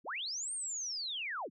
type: linear two-way sweep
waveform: sine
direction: up then down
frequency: 127.3 to 8870 to 127.3 Hz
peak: -36 dBFS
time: 0.04-1.5 s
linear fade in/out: 50 ms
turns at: 0.53 s
effects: none